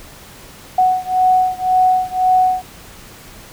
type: beating tone pair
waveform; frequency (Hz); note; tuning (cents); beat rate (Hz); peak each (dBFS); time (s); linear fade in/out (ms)
sine; 740 / 741.9; F#5 / F#5; 0 / +4; 1.9; -14 / -15; 0.78-2.62; 5
effects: pink hiss -39 dBFS RMS until 3.52 s